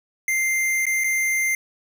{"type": "tone with dropouts", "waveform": "square", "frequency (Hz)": 2093, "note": "C7", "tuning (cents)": 0, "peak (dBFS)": -20, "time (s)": [0.28, 1.55], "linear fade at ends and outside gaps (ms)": 2, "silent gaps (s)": [[0.855, 0.866], [1.038, 1.042]], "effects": ["9-bit"]}